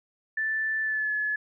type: tone with pitch glide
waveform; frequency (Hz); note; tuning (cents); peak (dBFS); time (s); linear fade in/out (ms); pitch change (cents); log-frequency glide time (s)
sine; 1760 to 1709.9; A6 to A6; 0 to -50; -25; 0.37-1.36; 5; -50; 0.82-1.12
effects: none